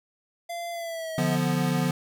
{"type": "tone with pitch glide", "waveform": "square", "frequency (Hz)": [687, 641], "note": ["F5", "E5"], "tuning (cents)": [-29, -49], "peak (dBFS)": -32, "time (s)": [0.49, 1.36], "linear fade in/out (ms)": 10, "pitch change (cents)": -120, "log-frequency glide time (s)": [0.71, 1.13]}
{"type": "chord", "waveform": "square", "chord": "B diminished", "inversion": "first", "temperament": "equal", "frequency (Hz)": [146.83, 174.61, 246.9], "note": ["D3", "F3", "B3"], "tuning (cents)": [0, 0, 0], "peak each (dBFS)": [-28, -27, -29], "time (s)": [1.18, 1.91], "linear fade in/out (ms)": 2}
{"effects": []}